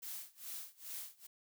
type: noise with tremolo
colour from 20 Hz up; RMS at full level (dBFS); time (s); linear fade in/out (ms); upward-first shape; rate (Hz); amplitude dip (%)
blue; -44; 0.02-1.27; 10; sine; 2.4; 95
effects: none